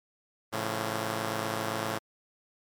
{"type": "chord", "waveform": "5% pulse", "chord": "A augmented", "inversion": "none", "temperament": "just", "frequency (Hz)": [110, 137.5, 171.88], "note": ["A2", "C#3", "E#3"], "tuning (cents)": [0, -14, -27], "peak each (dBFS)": [-21, -27, -26], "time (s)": [0.52, 1.99], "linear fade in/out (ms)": 20, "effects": ["MP3 96 kbps"]}